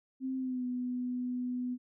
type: tone with pitch glide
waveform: sine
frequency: 262.1 to 248.7 Hz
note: C4 to B3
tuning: +3 to +12 cents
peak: -32 dBFS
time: 0.2-1.78 s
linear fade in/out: 50 ms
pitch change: -91 cents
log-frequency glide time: 0.37-0.65 s
effects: none